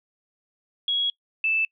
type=tone pair in turn; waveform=sine; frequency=3322 / 2637 Hz; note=G#7 / E7; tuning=0 / 0 cents; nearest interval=major third; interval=400 cents; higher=first; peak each=-21 / -20 dBFS; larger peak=second; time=0.88-1.1 / 1.44-1.65 s; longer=first; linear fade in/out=2 ms; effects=noise-tail reverb RT60 0.1 s tail -25 dB re dry